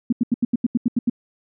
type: tone bursts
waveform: sine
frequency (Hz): 238.2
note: A#3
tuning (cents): +38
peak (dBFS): -14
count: 10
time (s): 0.1-1.098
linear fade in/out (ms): 5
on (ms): 26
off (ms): 82
effects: none